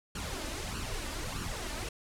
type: noise with flanger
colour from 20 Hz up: pink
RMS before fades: -37 dBFS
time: 0.15-1.89 s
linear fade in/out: 5 ms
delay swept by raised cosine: 0.69 to 3.39 ms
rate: 1.6 Hz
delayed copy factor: +0.65
effects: low-pass 10000 Hz 12 dB/octave